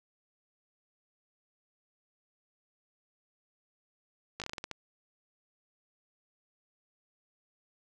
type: slowing click train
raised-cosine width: 0.2 ms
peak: -20 dBFS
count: 9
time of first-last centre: 4.4-4.713 s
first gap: 17 ms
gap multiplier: 1.23
effects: none